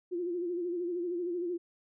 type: tone with vibrato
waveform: sine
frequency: 350.3 Hz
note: F4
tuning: 5 cents sharp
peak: -31 dBFS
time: 0.11-1.58 s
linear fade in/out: 20 ms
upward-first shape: sine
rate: 13 Hz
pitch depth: 64 cents each way
effects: none